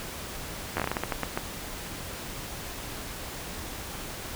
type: slowing click train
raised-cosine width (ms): 0.5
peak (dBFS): -12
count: 12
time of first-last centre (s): 0.77-1.375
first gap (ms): 12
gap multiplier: 1.28
effects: pink hiss -38 dBFS RMS until 4.35 s